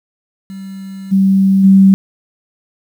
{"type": "tone with level steps", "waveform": "sine", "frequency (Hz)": 193.2, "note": "G3", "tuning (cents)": -25, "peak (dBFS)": [-25, -7, -3], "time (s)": [0.5, 1.94], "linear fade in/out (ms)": 0, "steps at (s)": [1.11, 1.63], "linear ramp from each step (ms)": 20, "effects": ["7-bit"]}